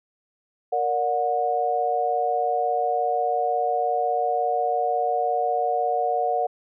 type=chord; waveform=sine; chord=Bb augmented; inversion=none; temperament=just; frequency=466.2 / 582.7 / 728.4 Hz; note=Bb4 / D5 / F#5; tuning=0 / -14 / -27 cents; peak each=-27 / -28 / -22 dBFS; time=0.72-6.47 s; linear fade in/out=10 ms; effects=none